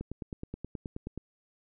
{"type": "click train", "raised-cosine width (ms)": 3, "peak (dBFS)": -24, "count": 12, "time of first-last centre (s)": [0.01, 1.176], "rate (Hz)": 9.43, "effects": []}